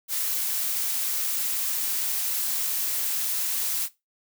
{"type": "noise", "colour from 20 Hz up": "blue", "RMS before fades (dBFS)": -27, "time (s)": [0.08, 3.89], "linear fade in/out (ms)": 50, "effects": ["noise-tail reverb RT60 0.2 s tail -17 dB re dry"]}